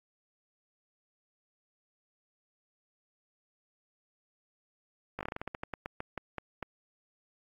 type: slowing click train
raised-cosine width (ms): 0.5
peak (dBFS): -21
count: 17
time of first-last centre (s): 5.19-6.627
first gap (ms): 18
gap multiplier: 1.19
effects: AAC 48 kbps